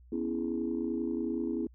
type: chord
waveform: sine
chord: C# minor seventh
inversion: third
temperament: equal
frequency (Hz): 246.9 / 277.2 / 329.6 / 415.3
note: B3 / C#4 / E4 / G#4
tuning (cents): 0 / 0 / 0 / 0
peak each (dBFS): -34 / -37 / -33 / -38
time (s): 0.12-1.67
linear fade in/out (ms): 5
effects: tanh soft clip ceiling -21 dBFS + added 61 Hz sine -53 dBFS peak until 1.74 s